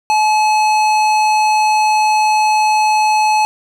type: tone with hard clipping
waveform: sine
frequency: 857 Hz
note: A5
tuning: 46 cents flat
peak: -12 dBFS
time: 0.1-3.45 s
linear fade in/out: 0 ms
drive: 15 dB
effects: none